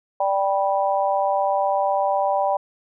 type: chord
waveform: sine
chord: G major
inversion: second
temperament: just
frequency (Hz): 588 / 784 / 980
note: D5 / G5 / B5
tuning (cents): +2 / 0 / -14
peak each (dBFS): -22 / -21 / -25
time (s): 0.2-2.57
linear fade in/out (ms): 5
effects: none